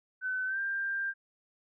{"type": "tone with pitch glide", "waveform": "sine", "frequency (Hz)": [1515, 1588.5], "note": ["F#6", "G6"], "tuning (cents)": [40, 23], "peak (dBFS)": -30, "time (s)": [0.21, 1.14], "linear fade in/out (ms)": 50, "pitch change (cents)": 83, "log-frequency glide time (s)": [0.46, 0.59], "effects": []}